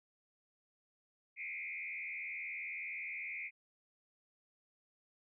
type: tone with frequency modulation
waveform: sine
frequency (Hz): 2280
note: C#7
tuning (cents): +48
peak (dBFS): -40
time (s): 1.36-3.51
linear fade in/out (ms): 50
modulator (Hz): 81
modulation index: 2.7
effects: none